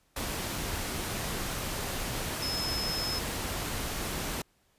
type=tone in noise; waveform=sine; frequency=5180 Hz; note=E8; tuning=31 cents flat; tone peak=-32 dBFS; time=2.42-3.19 s; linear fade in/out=5 ms; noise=pink; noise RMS=-34 dBFS; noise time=0.16-4.42 s; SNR=-1 dB; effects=pink hiss -69 dBFS RMS until 4.78 s + resampled to 32000 Hz